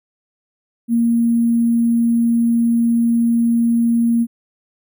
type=tone with sample-and-hold; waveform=sine; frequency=233.1 Hz; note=A#3; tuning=in tune; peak=-12 dBFS; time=0.88-4.27 s; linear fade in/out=50 ms; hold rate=11025 Hz; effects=none